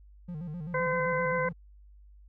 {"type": "tone with vibrato", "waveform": "triangle", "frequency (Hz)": 163.4, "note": "E3", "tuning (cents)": -15, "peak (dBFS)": -33, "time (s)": [0.28, 1.53], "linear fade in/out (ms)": 10, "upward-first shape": "square", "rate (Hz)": 7.7, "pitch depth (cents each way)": 130}
{"type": "harmonic tone", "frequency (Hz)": 511, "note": "C5", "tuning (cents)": -41, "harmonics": [1, 2, 3, 4], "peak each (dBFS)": [-29, -32, -34, -35], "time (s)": [0.74, 1.49], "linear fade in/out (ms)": 5}
{"effects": ["added 50 Hz sine -51 dBFS peak until 2.28 s"]}